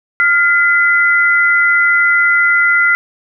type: tone pair together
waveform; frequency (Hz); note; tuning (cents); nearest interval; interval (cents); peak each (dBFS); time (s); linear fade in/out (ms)
sine; 1407 / 2023; F6 / B6; +12 / +41; tritone; 629; -11; 0.2-2.95; 0
effects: none